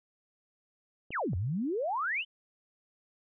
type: clicks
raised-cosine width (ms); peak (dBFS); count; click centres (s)
2; -30 / -29; 2; 1.106 / 1.333
type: exponential two-way sweep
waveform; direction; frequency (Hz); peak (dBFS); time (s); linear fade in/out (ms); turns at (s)
sine; down then up; 3163 to 82.41 to 3163; -29; 1.11-2.25; 50; 1.36
effects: none